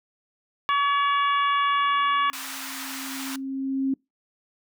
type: harmonic tone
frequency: 567 Hz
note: C#5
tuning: 39 cents sharp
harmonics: 2 / 3 / 4 / 5 / 6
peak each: -20 / -29 / -32 / -34 / -35 dBFS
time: 0.69-2.3 s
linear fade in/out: 0 ms
type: tone with exponential growth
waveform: sine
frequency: 268.5 Hz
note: C4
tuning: 45 cents sharp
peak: -20 dBFS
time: 1.68-3.94 s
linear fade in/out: 5 ms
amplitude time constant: 490 ms
type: high-pass noise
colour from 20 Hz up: pink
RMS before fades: -35 dBFS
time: 2.33-3.36 s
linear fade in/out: 2 ms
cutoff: 940 Hz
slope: 24 dB/octave
effects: noise-tail reverb RT60 0.2 s tail -25 dB re dry